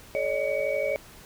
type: tone cluster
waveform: sine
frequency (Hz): 430.2 / 560 / 612 / 2258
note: A4 / C#5 / D#5 / C#7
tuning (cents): -39 / +18 / -29 / +31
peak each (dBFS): -34 / -27 / -29 / -33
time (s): 0.15-0.96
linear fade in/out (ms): 0
effects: pink hiss -49 dBFS RMS until 1.25 s